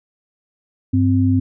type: tone pair together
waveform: sine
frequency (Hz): 99.04 / 260.1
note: G2 / C4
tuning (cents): +18 / -10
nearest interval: octave + perfect fourth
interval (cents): 1672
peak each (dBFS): -15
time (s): 0.93-1.4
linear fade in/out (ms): 10
effects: none